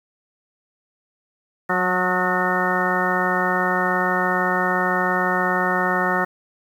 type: harmonic tone with a mistuned harmonic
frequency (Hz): 182.6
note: F#3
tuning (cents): -23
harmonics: 1 / 2 / 3 / 4 / 5 / 6 / 7 / 8 / 10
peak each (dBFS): -27 / -27 / -28 / -26 / -28 / -28 / -26 / -27 / -24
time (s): 1.69-6.25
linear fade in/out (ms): 10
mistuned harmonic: 5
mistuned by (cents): -23
effects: 8-bit